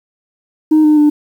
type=tone with pitch steps; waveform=sine; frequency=310 / 303.6 / 297.4 Hz; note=D#4 / D#4 / D4; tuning=-6 / -42 / +22 cents; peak=-4 dBFS; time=0.71-1.1 s; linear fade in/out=10 ms; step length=130 ms; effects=tanh soft clip ceiling -4 dBFS + 7-bit